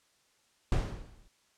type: noise with exponential decay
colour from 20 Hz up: brown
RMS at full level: -24 dBFS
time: 0.72-1.28 s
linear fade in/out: 2 ms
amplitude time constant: 120 ms
effects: white hiss -69 dBFS RMS until 1.57 s + low-pass 8000 Hz 12 dB/octave